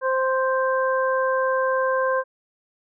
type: harmonic tone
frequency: 523.3 Hz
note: C5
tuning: in tune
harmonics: 1 / 2 / 3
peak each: -21 / -24 / -27 dBFS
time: 0.01-2.24 s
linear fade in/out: 50 ms
effects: none